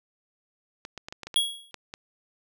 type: clicks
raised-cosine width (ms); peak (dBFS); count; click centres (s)
0.2; -20; 9; 0.851 / 0.977 / 1.085 / 1.125 / 1.233 / 1.27 / 1.342 / 1.743 / 1.939
type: tone with exponential decay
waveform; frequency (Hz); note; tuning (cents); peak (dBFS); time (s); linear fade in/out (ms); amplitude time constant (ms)
square; 3322; G#7; 0; -18; 1.36-1.71; 0; 75
effects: none

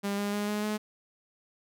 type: tone with pitch steps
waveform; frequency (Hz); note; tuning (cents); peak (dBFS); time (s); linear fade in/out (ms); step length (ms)
sawtooth; 200.8 / 203.6 / 206.4 / 209.3 / 212.2; G3 / G#3 / G#3 / G#3 / G#3; +42 / -34 / -10 / +14 / +38; -25; 0.03-0.78; 20; 150
effects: none

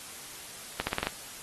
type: accelerating click train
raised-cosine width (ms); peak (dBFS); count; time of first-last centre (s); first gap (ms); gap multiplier
0.3; -12; 6; 0.8-1.07; 70; 0.87
effects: white hiss -44 dBFS RMS until 1.42 s + AAC 32 kbps

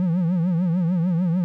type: tone with vibrato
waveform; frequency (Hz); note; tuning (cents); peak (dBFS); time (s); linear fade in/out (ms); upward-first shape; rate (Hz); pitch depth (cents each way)
triangle; 174.61; F3; 0; -16; 0-1.44; 0; triangle; 6.7; 160
effects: none

